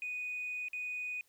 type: tone with dropouts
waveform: sine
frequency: 2482 Hz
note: D#7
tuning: 5 cents flat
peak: -35 dBFS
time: 0.02-1.21 s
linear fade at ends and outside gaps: 1 ms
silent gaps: 0.684-0.732 s
effects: tanh soft clip ceiling -32 dBFS + white hiss -71 dBFS RMS until 1.28 s